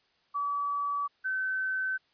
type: tone pair in turn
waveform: sine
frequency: 1146 / 1529.7 Hz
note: D6 / G6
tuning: -43 / -43 cents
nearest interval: perfect fourth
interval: 500 cents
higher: second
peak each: -28 dBFS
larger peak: neither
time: 0.34-1.08 / 1.24-1.98 s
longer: neither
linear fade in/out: 20 ms
effects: white hiss -69 dBFS RMS until 2.13 s + resampled to 11025 Hz